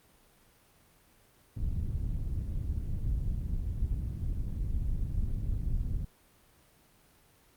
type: low-pass noise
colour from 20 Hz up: pink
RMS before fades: -32 dBFS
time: 1.56-6.05 s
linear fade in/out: 5 ms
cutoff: 100 Hz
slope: 12 dB/octave
effects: pink hiss -63 dBFS RMS until 7.56 s + Opus 32 kbps